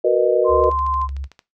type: chord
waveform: sine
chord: B major seventh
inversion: second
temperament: just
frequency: 370.4 / 463 / 493.9 / 617.4 Hz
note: F#4 / A#4 / B4 / D#5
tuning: +2 / -12 / 0 / -14 cents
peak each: -18 dBFS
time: 0.04-0.7 s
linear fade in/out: 10 ms
type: tone with vibrato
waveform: sine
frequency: 1041 Hz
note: C6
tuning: 9 cents flat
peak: -19 dBFS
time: 0.44-1.08 s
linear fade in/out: 50 ms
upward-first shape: sine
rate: 7.8 Hz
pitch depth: 10 cents each way
type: tone with pitch glide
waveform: sine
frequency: 69.6 to 68.44 Hz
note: C#2 to C#2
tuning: +8 to -22 cents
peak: -25 dBFS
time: 0.48-1.28 s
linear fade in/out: 50 ms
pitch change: -30 cents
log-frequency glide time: 0.78-1.06 s
type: click train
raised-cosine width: 0.2 ms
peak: -25 dBFS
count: 11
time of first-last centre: 0.64-1.392 s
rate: 13.3 Hz
effects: noise-tail reverb RT60 0.2 s tail -17 dB re dry